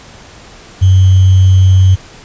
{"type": "tone with sample-and-hold", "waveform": "sine", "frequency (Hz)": 94, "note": "F#2", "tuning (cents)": 28, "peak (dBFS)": -3, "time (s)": [0.81, 1.96], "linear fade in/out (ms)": 20, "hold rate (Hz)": 3150, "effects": ["pink hiss -36 dBFS RMS until 2.24 s", "resampled to 16000 Hz"]}